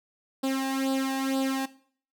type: tone with flanger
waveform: sawtooth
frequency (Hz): 267.5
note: C4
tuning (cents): +38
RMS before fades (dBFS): -28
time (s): 0.43-1.66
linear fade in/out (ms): 10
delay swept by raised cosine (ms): 0.23 to 1.16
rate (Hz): 2.1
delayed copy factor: +0.75
effects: noise-tail reverb RT60 0.5 s tail -17 dB re dry